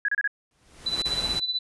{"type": "tone bursts", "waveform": "sine", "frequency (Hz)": 1661.2, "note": "G#6", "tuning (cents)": 0, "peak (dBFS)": -21, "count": 4, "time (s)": [0.05, 0.276], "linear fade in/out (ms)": 2, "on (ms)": 34, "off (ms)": 30}
{"type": "noise with exponential growth", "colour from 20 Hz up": "pink", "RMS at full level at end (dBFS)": -31, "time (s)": [0.51, 1.02], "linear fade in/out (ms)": 1, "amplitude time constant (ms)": 110}
{"type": "tone with tremolo", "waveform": "sine", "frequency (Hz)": 3986, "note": "B7", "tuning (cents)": 15, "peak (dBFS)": -22, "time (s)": [0.86, 1.59], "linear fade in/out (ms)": 5, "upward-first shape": "sine", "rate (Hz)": 16, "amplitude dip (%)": 70}
{"type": "noise", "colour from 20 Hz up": "pink", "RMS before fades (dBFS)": -34, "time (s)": [1.05, 1.4], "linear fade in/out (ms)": 10}
{"effects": ["resampled to 24000 Hz"]}